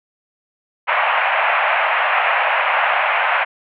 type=band-pass noise; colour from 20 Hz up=pink; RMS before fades=-17 dBFS; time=0.87-3.45 s; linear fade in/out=20 ms; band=630 to 2700 Hz; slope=48 dB/octave; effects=none